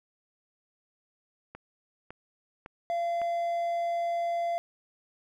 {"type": "click train", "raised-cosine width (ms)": 0.5, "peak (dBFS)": -27, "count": 4, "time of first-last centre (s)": [1.55, 3.217], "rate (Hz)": 1.8}
{"type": "tone", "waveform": "triangle", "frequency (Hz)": 685, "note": "F5", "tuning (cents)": -34, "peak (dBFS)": -25, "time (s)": [2.9, 4.58], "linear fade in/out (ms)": 0}
{"effects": []}